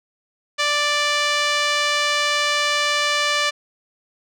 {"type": "tone with band-pass filter", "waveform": "5% pulse", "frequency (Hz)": 587.3, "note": "D5", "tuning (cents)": 0, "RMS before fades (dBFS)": -20, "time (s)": [0.58, 3.51], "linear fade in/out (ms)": 20, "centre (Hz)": 1500, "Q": 0.56, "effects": []}